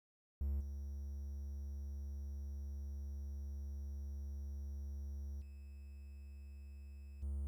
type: tone with level steps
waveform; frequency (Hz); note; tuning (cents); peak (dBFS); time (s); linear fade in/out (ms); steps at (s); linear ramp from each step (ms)
triangle; 70; C#2; +18; -33 / -40 / -47 / -36; 0.41-7.47; 0; 0.6 / 5.41 / 7.22; 10
effects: 12-bit